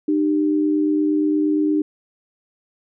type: tone pair together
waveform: sine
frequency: 303.4 / 392 Hz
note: D#4 / G4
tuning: -44 / 0 cents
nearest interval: major third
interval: 444 cents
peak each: -16 / -25 dBFS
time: 0.08-1.82 s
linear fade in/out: 5 ms
effects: none